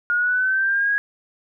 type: linear sweep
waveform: sine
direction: up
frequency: 1425 to 1661.2 Hz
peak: -17 dBFS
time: 0.1-0.98 s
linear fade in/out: 0 ms
effects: none